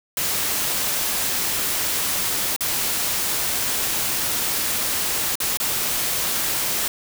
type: noise with dropouts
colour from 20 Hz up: white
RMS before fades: -23 dBFS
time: 0.17-6.88 s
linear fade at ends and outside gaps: 2 ms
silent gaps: 2.563-2.607 / 5.355-5.402 / 5.572-5.6 s
effects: none